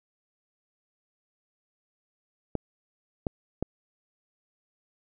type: clicks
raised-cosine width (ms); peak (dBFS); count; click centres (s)
2; -14; 3; 2.553 / 3.268 / 3.626
effects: none

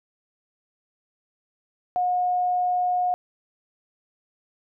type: tone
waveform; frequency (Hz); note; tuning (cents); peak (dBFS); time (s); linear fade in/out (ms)
sine; 722; F#5; -43; -20; 1.96-3.14; 0
effects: none

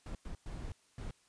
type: noise bursts at uneven times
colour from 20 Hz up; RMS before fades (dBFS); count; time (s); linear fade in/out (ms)
brown; -42; 4; 0.06-0.15 / 0.25-0.35 / 0.46-0.72 / 0.98-1.11; 2
effects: white hiss -69 dBFS RMS until 1.28 s + resampled to 22050 Hz

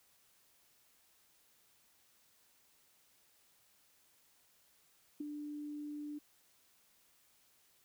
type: tone with ADSR envelope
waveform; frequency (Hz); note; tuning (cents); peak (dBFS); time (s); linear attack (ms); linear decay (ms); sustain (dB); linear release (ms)
sine; 295.6; D4; +11; -35; 5.2-6.19; 7; 12; -6; 13
effects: white hiss -70 dBFS RMS until 7.84 s

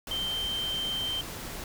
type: tone in noise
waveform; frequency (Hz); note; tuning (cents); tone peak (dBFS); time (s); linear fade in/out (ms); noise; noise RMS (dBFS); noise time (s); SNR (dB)
sine; 3128; G7; -4; -29; 0.11-1.21; 2; pink; -39; 0.07-1.64; +7
effects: none

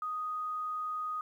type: tone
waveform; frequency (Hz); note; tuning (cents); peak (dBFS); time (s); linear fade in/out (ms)
sine; 1245; D#6; +1; -33; 0.02-1.21; 2
effects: 11-bit

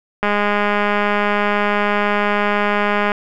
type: click train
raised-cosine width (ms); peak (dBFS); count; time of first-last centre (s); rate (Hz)
0.5; -3; 596; 0.23-3.118; 206
effects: none

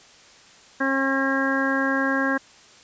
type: harmonic tone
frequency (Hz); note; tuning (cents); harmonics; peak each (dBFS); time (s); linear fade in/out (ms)
270; C#4; -45; 1 / 2 / 3 / 4 / 5 / 6 / 7; -24 / -28 / -34 / -29 / -35 / -24 / -34; 0.8-2.38; 10
effects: white hiss -50 dBFS RMS until 2.83 s + resampled to 16000 Hz

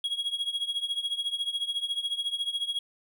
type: tone with tremolo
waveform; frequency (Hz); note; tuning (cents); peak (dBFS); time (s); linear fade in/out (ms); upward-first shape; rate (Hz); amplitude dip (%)
triangle; 3309; G#7; -7; -23; 0.04-2.79; 2; triangle; 14; 90
effects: none

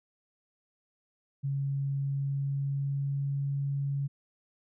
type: tone with pitch glide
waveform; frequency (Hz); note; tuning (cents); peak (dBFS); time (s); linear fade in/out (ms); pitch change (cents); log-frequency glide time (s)
sine; 138.59 to 139.8; C#3 to C#3; 0 to +15; -28; 1.43-4.08; 20; +15; 1.97-3.47
effects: none

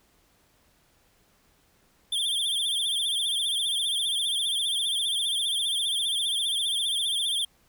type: tone with vibrato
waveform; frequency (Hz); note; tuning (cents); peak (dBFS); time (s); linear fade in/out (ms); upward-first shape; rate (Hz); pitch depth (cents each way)
square; 3369; G#7; +24; -25; 2.12-7.45; 5; sine; 15; 110
effects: pink hiss -64 dBFS RMS until 7.68 s

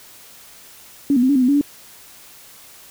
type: tone with pitch steps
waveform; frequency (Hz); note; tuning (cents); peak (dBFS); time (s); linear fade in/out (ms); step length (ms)
sine; 282.1 / 242.7 / 259.1 / 284.9 / 257.1 / 248.8 / 283.7 / 288; C#4 / B3 / C4 / C#4 / C4 / B3 / C#4 / D4; +30 / -30 / -17 / +48 / -30 / +13 / +40 / -34; -12; 1.1-1.612; 2; 64
effects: white hiss -44 dBFS RMS until 2.9 s

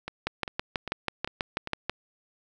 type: two click trains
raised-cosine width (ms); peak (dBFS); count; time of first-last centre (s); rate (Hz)
0.3; -18 / -11; 5 / 11; 0.08-1.674 / 0.27-1.896; 2.51 / 6.15
effects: none

